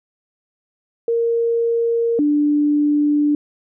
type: tone pair in turn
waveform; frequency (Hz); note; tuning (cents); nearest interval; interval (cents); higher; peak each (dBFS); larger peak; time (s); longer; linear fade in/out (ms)
sine; 464.6 / 294.5; A#4 / D4; -6 / +5; minor sixth; 789; first; -15 / -13; second; 1.08-2.19 / 2.19-3.35; second; 2
effects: none